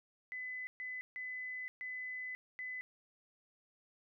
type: tone bursts at uneven times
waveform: sine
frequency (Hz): 2011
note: B6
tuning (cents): +31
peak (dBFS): -40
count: 5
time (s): 0.32-0.67 / 0.8-1.01 / 1.16-1.68 / 1.81-2.35 / 2.59-2.81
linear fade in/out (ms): 0
effects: none